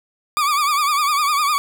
40% pulse tone with vibrato, 1174.7 Hz, D6, in tune, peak -15 dBFS, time 0.37-1.58 s, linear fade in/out 0 ms, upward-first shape triangle, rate 9.9 Hz, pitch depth 110 cents each way, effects none

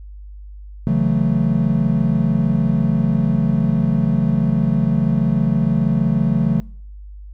triangle chord, F# minor seventh, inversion second, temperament equal, 138.59 / 164.81 / 185 / 220 Hz, C#3 / E3 / F#3 / A3, 0 / 0 / 0 / 0 cents, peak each -18 dBFS, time 0.87-6.6 s, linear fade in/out 0 ms, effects noise-tail reverb RT60 0.6 s tail -25 dB re dry + added 50 Hz sine -33 dBFS peak until 7.33 s

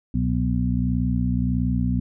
harmonic tone with a mistuned harmonic, 61.6 Hz, B1, 4 cents flat, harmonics 1 / 2 / 3 / 4, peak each -25 / -25 / -25 / -25 dBFS, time 0.14-2 s, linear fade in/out 5 ms, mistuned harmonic 1, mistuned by +130 cents, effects none

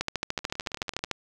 two click trains, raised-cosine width 0.2 ms, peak -10 / -23 dBFS, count 16 / 13, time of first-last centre 0.01-1.113 / 0.39-1.046 s, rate 13.6 / 18.3 Hz, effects none

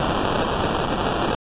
white noise with sample-and-hold, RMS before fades -22 dBFS, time 0-1.35 s, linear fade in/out 2 ms, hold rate 2100 Hz, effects resampled to 8000 Hz

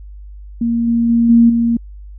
sine tone with level steps, 233.1 Hz, A#3, in tune, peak -13 / -11 / -9 / -5 / -11 dBFS, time 0.61-1.77 s, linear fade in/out 5 ms, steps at 0.87 / 1.09 / 1.29 / 1.49 s, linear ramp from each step 10 ms, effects added 50 Hz sine -31 dBFS peak until 2.18 s

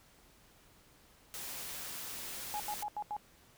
white noise, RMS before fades -43 dBFS, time 1.34-2.83 s, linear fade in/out 0 ms
sine tone bursts, 836 Hz, G#5, 11 cents sharp, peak -35 dBFS, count 5, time 2.54-3.166 s, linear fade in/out 0 ms, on 58 ms, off 84 ms
effects pink hiss -63 dBFS RMS until 3.57 s

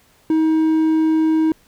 triangle tone, 317.1 Hz, D#4, 33 cents sharp, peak -11 dBFS, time 0.3-1.52 s, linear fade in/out 2 ms, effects pink hiss -55 dBFS RMS until 1.67 s

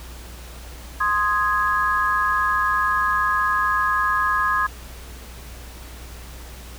sine chord, Ab major, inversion first, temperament equal, 1046.5 / 1244.5 / 1661.2 Hz, C6 / Eb6 / Ab6, 0 / 0 / 0 cents, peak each -22 dBFS, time 1-4.67 s, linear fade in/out 10 ms, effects added 60 Hz sine -37 dBFS peak until 6.78 s + pink hiss -42 dBFS RMS until 6.78 s

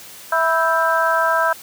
harmonic tone with a mistuned harmonic, 328.1 Hz, E4, 8 cents flat, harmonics 2 / 3 / 4 / 5, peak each -20 / -20 / -20 / -20 dBFS, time 0.32-1.53 s, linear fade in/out 5 ms, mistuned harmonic 5, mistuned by -70 cents, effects white hiss -39 dBFS RMS until 1.62 s + high-pass 100 Hz 12 dB/octave

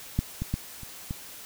clicks, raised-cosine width 5 ms, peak -11 / -17 / -14 / -29 / -19 dBFS, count 5, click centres 0.19 / 0.42 / 0.54 / 0.833 / 1.109 s, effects white hiss -44 dBFS RMS until 1.45 s

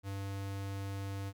square tone, 98.4 Hz, G2, 7 cents sharp, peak -38 dBFS, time 0.03-1.33 s, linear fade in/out 50 ms, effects none

